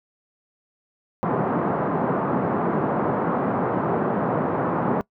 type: band-pass noise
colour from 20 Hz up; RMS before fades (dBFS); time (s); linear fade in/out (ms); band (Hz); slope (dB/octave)
pink; -23; 1.23-5.01; 0; 150 to 1200; 24
effects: noise-tail reverb RT60 0.1 s tail -22 dB re dry